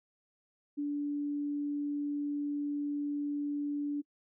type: tone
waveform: sine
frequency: 290 Hz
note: D4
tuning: 22 cents flat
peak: -31 dBFS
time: 0.77-4.02 s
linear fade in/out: 20 ms
effects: noise-tail reverb RT60 0.1 s tail -26 dB re dry